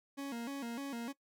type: tone with vibrato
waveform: 40% pulse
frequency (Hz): 255.1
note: C4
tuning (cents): -44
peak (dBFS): -38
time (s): 0.17-1.13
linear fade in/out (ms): 20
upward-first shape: square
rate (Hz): 3.3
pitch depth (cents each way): 150
effects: noise-tail reverb RT60 0.1 s tail -18 dB re dry